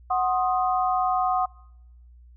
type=chord; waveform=sine; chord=C diminished; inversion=second; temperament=equal with one note detuned; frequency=740 / 1060.5 / 1244.5 Hz; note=Gb5 / C6 / Eb6; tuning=0 / +23 / 0 cents; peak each=-22 / -28 / -27 dBFS; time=0.1-1.46 s; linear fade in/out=10 ms; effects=noise-tail reverb RT60 0.9 s tail -26 dB re dry + added 60 Hz sine -47 dBFS peak until 2.36 s